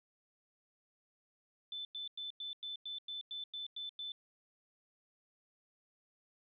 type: tone bursts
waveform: sine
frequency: 3520 Hz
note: A7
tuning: in tune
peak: -40 dBFS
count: 11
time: 1.72-4.12 s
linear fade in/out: 2 ms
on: 130 ms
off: 97 ms
effects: none